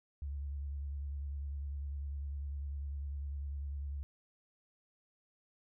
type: tone with vibrato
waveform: sine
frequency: 70.7 Hz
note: C#2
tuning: 35 cents sharp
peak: -37 dBFS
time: 0.22-4.03 s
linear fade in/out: 0 ms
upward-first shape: sine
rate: 10 Hz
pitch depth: 43 cents each way
effects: none